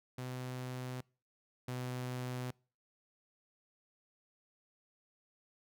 sawtooth tone pair in turn, 127 / 125.83 Hz, B2 / B2, +49 / +33 cents, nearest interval unison, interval 16 cents, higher first, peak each -36 / -34 dBFS, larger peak second, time 0.18-1.01 / 1.68-2.51 s, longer neither, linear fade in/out 5 ms, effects noise-tail reverb RT60 0.4 s tail -26 dB re dry

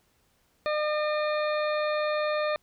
harmonic tone, 605 Hz, D#5, 49 cents flat, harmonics 1 / 2 / 3 / 4 / 6 / 7, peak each -26 / -32 / -36 / -38 / -42 / -43 dBFS, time 0.66-2.56 s, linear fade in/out 0 ms, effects pink hiss -68 dBFS RMS until 2.62 s

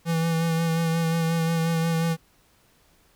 square tone with vibrato, 164.81 Hz, E3, in tune, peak -22 dBFS, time 0.05-2.17 s, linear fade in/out 50 ms, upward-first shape sine, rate 5.6 Hz, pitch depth 24 cents each way, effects pink hiss -61 dBFS RMS until 3.15 s

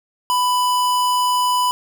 square tone, 994 Hz, B5, 11 cents sharp, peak -16 dBFS, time 0.3-1.71 s, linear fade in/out 0 ms, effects none

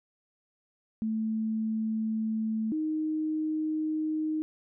sine tone pair in turn, 220 / 311.1 Hz, A3 / D#4, 0 / 0 cents, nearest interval tritone, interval 600 cents, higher second, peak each -27 dBFS, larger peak neither, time 1.02-2.72 / 2.72-4.42 s, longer neither, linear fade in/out 0 ms, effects none

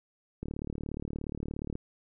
click train, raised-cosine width 3 ms, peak -23 dBFS, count 50, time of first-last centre 0.43-1.754 s, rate 37 Hz, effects none

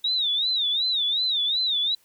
sine tone with vibrato, 3729 Hz, A#7, in tune, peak -21 dBFS, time 0.04-1.95 s, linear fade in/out 5 ms, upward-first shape sine, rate 2.7 Hz, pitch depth 150 cents each way, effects white hiss -62 dBFS RMS until 2.04 s

